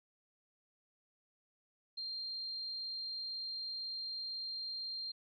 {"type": "tone", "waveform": "sine", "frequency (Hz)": 4186, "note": "C8", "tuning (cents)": 0, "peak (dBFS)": -39, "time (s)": [1.97, 5.12], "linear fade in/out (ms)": 10, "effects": []}